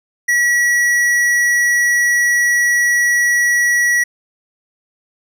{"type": "tone with tanh clipping", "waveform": "sine", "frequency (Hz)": 1930, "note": "B6", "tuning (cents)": -40, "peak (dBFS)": -13, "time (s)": [0.28, 4.04], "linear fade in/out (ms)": 10, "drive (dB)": 13, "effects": []}